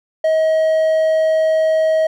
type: tone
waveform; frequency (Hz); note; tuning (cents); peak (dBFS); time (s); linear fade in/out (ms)
triangle; 635; D#5; +35; -10; 0.24-2.07; 5
effects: none